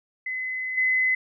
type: tone with level steps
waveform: sine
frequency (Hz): 2030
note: B6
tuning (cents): +47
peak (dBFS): -27 / -19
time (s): 0.26-1.15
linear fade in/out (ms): 5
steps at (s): 0.77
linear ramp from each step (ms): 10
effects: none